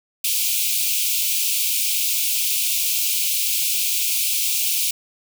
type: high-pass noise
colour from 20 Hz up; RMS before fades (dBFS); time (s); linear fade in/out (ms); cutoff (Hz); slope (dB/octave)
white; -21; 0.24-4.91; 5; 2300; 96
effects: none